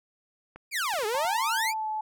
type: clicks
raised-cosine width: 0.5 ms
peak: -29 dBFS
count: 6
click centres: 0.56 / 0.938 / 0.99 / 1.033 / 1.149 / 1.249 s
type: exponential two-way sweep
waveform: sawtooth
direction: down then up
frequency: 2489 to 406.7 to 2489 Hz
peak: -23 dBFS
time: 0.71-1.74 s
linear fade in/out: 50 ms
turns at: 1.06 s
type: tone with pitch glide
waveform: sine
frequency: 900 to 863.8 Hz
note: A5 to A5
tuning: +39 to -32 cents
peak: -28 dBFS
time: 1.14-2.01 s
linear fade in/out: 5 ms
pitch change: -71 cents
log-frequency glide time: 1.54-1.88 s
effects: none